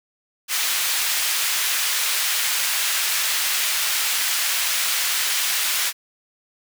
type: high-pass noise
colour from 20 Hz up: pink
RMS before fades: -22 dBFS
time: 0.48-5.93 s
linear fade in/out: 50 ms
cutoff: 1900 Hz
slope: 12 dB/octave
effects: none